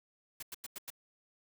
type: noise bursts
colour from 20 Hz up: white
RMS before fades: -43 dBFS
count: 5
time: 0.4-0.903 s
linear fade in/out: 5 ms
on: 27 ms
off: 92 ms
effects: none